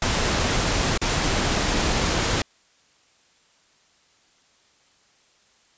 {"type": "noise with dropouts", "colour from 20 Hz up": "pink", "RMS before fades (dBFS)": -22, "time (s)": [0.02, 2.42], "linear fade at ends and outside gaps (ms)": 2, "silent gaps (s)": [0.976, 1.015], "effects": ["white hiss -60 dBFS RMS until 5.77 s", "resampled to 16000 Hz"]}